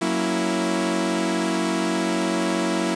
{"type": "chord", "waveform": "sawtooth", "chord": "F# dominant seventh", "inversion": "none", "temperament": "equal", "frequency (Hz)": [185, 233.1, 277.2, 329.6], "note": ["F#3", "A#3", "C#4", "E4"], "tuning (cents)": [0, 0, 0, 0], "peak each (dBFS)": [-23, -24, -26, -20], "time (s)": [0.01, 2.95], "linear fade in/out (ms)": 10, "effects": ["resampled to 22050 Hz", "7-bit"]}